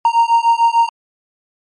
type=beating tone pair; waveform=triangle; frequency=924 / 930.7 Hz; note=A#5 / A#5; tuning=-16 / -3 cents; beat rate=6.7 Hz; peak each=-11 dBFS; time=0.05-0.89 s; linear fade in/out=2 ms; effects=MP3 48 kbps